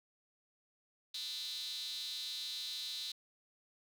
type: tone with high-pass filter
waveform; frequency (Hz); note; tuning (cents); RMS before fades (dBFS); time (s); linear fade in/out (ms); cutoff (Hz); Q
square; 136.6; C#3; -25; -42; 1.14-3.12; 5; 3900; 8.7
effects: none